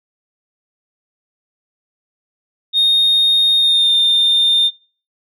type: tone with pitch glide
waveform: sine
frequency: 3697 to 3619 Hz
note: A#7 to A7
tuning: -15 to +48 cents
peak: -8 dBFS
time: 2.73-4.71 s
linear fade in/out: 50 ms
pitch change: -37 cents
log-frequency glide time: 3.57-3.93 s
effects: noise-tail reverb RT60 0.4 s tail -24 dB re dry + tanh soft clip ceiling -8 dBFS